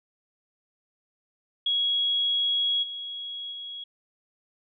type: tone with level steps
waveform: sine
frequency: 3322 Hz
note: G#7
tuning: in tune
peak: -22 / -33 / -35 dBFS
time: 1.66-3.84 s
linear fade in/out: 5 ms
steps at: 2.82 / 3.51 s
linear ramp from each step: 20 ms
effects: none